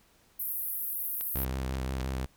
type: band-pass noise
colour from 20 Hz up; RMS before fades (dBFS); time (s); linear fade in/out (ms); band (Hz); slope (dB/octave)
pink; -34; 0.39-1.45; 10; 12000 to 16000; 48
type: clicks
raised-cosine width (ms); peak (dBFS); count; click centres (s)
0.2; -25 / -26 / -22; 3; 1.21 / 1.748 / 2.007
type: tone with vibrato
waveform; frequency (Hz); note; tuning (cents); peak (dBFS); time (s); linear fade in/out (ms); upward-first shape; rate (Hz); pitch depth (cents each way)
sawtooth; 65.41; C2; 0; -27; 1.35-2.26; 5; sine; 5.7; 35
effects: pink hiss -64 dBFS RMS until 2.36 s